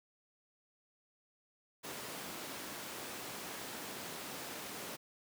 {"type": "high-pass noise", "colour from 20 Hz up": "pink", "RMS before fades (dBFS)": -45, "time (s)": [1.83, 4.97], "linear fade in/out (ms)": 20, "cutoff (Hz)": 220, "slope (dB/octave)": 12, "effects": []}